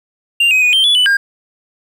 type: tone with pitch steps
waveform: triangle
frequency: 2786 / 2524 / 2470 / 3142 / 3423 / 2985 / 1610 Hz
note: F7 / D#7 / D#7 / G7 / A7 / F#7 / G6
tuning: -5 / +24 / -13 / +3 / -48 / +15 / +46 cents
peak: -7 dBFS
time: 0.4-1.17 s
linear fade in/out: 5 ms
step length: 110 ms
effects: 8-bit